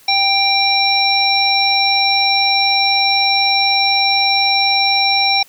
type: harmonic tone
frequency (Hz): 788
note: G5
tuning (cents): +9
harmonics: 1 / 3 / 5 / 7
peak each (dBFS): -17 / -17 / -17 / -17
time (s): 0.08-5.43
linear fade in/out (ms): 5
effects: white hiss -47 dBFS RMS until 5.48 s